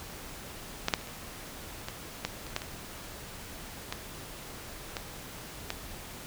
clicks, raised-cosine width 0.2 ms, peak -9 / -6 / -29 / -27 / -18 / -12 / -24 / -12 / -21 / -15 / -16 / -14 dBFS, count 12, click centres 0.884 / 0.938 / 1.013 / 1.073 / 1.885 / 2.25 / 2.467 / 2.564 / 2.619 / 3.925 / 4.968 / 5.704 s, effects pink hiss -44 dBFS RMS until 6.26 s

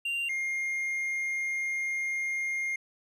triangle tone pair in turn, 2777 / 2124 Hz, F7 / C7, -10 / +25 cents, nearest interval perfect fourth, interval 465 cents, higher first, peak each -27 dBFS, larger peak neither, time 0.05-0.29 / 0.29-2.76 s, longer second, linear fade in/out 5 ms, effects resampled to 32000 Hz

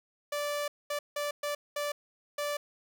sawtooth tone bursts at uneven times, 584 Hz, D5, 10 cents flat, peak -27 dBFS, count 6, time 0.32-0.68 / 0.9-0.99 / 1.16-1.31 / 1.43-1.55 / 1.76-1.92 / 2.38-2.57 s, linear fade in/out 5 ms, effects none

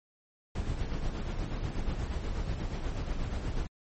brown noise with tremolo, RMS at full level -31 dBFS, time 0.55-3.67 s, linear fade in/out 5 ms, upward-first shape sine, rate 8.3 Hz, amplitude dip 45%, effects MP3 32 kbps

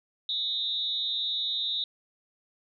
sine tone with amplitude modulation, 3729 Hz, A#7, in tune, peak -23 dBFS, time 0.29-1.84 s, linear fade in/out 2 ms, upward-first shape sine, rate 260 Hz, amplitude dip 95%, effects none

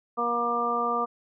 harmonic tone, 237.6 Hz, A#3, 33 cents sharp, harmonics 1 / 2 / 3 / 4 / 5, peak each -35 / -31 / -31 / -34 / -26 dBFS, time 0.17-1.06 s, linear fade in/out 20 ms, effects none

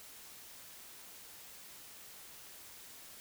silence, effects white hiss -53 dBFS RMS until 3.2 s

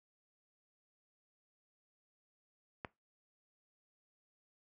click, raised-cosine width 0.5 ms, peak -25 dBFS, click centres 2.848 s, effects noise-tail reverb RT60 0.2 s tail -20 dB re dry + high-pass 60 Hz 12 dB/octave

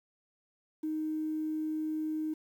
triangle tone, 311.1 Hz, D#4, in tune, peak -27 dBFS, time 0.83-2.34 s, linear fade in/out 10 ms, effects tanh soft clip ceiling -29 dBFS + 10-bit

